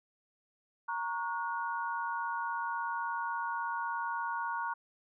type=chord; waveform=sine; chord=F# major; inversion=first; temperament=equal with one note detuned; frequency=932.3 / 1108.7 / 1449.5 Hz; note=A#5 / C#6 / F#6; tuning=0 / 0 / -36 cents; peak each=-35 / -39 / -38 dBFS; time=0.88-4.74 s; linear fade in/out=10 ms; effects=none